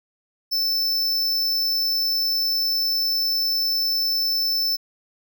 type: tone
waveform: square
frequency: 5290 Hz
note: E8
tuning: 5 cents sharp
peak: -20 dBFS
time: 0.51-4.77 s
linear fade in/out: 20 ms
effects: none